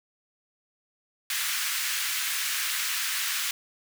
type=high-pass noise; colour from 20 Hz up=pink; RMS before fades=-29 dBFS; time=1.3-3.51 s; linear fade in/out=2 ms; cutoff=1500 Hz; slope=24 dB/octave; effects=none